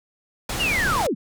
pink low-pass noise, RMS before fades -27 dBFS, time 0.49-1.07 s, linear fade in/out 5 ms, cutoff 12000 Hz, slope 12 dB/octave
sine linear sweep, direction down, 2960 to 150 Hz, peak -20 dBFS, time 0.59-1.15 s, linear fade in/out 20 ms
effects none

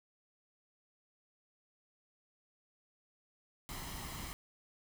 pink noise with comb filter, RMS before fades -44 dBFS, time 3.69-4.33 s, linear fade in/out 0 ms, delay 0.98 ms, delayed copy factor +0.55, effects none

